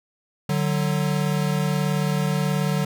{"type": "tone pair together", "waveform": "square", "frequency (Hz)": [148.26, 186.8], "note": ["D3", "F#3"], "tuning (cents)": [17, 17], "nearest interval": "major third", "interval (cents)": 400, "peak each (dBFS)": [-23, -25], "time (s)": [0.49, 2.85], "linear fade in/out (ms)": 5, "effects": []}